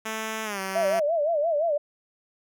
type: tone with pitch glide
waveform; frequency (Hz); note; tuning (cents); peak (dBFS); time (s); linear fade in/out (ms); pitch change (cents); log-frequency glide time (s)
5% pulse; 220 to 191.52; A3 to G3; 0 to -40; -18; 0.05-1; 10; -240; 0.44-0.6
type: tone with vibrato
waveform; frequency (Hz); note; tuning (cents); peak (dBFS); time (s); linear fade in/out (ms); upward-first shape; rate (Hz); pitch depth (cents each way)
sine; 628; D#5; +16; -21; 0.75-1.78; 10; sine; 5.8; 150
effects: none